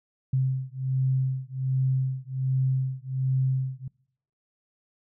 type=beating tone pair; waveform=sine; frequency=130.81 / 132.11 Hz; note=C3 / C3; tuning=0 / +17 cents; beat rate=1.3 Hz; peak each=-26 / -26 dBFS; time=0.33-3.88 s; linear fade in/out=5 ms; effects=noise-tail reverb RT60 0.7 s tail -25 dB re dry